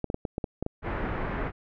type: clicks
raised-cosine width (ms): 2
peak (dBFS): -16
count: 8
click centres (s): 0.043 / 0.101 / 0.144 / 0.252 / 0.381 / 0.442 / 0.626 / 0.664
type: low-pass noise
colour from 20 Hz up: pink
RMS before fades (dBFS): -31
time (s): 0.82-1.52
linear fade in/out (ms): 50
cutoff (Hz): 2000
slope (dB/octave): 24
effects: none